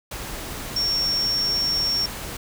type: tone in noise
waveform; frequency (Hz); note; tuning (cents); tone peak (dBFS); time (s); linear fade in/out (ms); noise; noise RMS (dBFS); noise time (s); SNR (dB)
sine; 5500; F8; -27; -20; 0.76-2.06; 5; pink; -33; 0.11-2.37; +10
effects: none